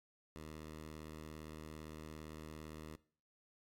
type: tone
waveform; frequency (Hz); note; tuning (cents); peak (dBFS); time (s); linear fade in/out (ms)
10% pulse; 77.6; D#2; -4; -40; 0.36-2.96; 0
effects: noise-tail reverb RT60 0.5 s tail -21 dB re dry + AAC 64 kbps